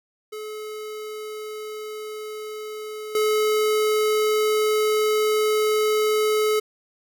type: tone with level steps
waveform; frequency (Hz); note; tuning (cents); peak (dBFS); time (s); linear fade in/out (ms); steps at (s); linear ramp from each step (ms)
square; 428.6; A4; -45; -32 / -19; 0.32-6.6; 10; 3.15; 2
effects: none